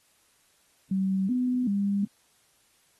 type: tone with pitch steps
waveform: sine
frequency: 191.4 / 250.3 / 200.3 Hz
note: G3 / B3 / G3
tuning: -41 / +23 / +38 cents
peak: -23 dBFS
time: 0.91-2.05 s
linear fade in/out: 5 ms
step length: 380 ms
effects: white hiss -65 dBFS RMS until 2.99 s + AAC 32 kbps